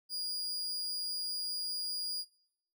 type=tone; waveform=40% pulse; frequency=4861 Hz; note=D#8; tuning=41 cents flat; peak=-34 dBFS; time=0.09-2.25 s; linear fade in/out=50 ms; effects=noise-tail reverb RT60 0.8 s tail -23 dB re dry